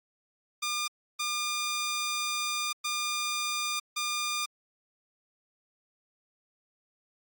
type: tone bursts at uneven times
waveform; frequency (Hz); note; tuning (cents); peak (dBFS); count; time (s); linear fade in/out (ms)
10% pulse; 1205; D6; +44; -21; 4; 0.62-0.88 / 1.19-2.73 / 2.84-3.8 / 3.96-4.46; 10
effects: AAC 64 kbps